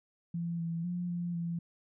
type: tone with pitch steps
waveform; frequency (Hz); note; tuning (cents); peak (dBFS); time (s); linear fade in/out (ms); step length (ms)
sine; 169.7 / 166.8 / 176.7 / 173.7 / 169.5; F3 / E3 / F3 / F3 / E3; -49 / +21 / +21 / -9 / +49; -32; 0.34-1.59; 5; 250
effects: none